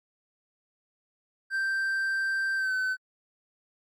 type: tone with pitch glide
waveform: triangle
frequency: 1568 to 1519.8 Hz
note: G6 to F#6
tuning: 0 to +46 cents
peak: -24 dBFS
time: 1.5-2.97 s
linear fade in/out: 50 ms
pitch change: -54 cents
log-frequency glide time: 2.56-2.73 s
effects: AAC 64 kbps